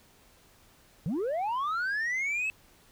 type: linear sweep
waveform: sine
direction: up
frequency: 138.59 to 2635 Hz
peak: -25 dBFS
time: 1.06-2.5 s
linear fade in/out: 0 ms
effects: tanh soft clip ceiling -27 dBFS + pink hiss -60 dBFS RMS until 2.91 s